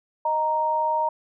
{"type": "tone pair together", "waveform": "sine", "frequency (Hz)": [621, 932.3], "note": ["D#5", "A#5"], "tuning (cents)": [-3, 0], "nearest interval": "perfect fifth", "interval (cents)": 703, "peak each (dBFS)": [-27, -21], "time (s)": [0.25, 1.09], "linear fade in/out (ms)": 5, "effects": []}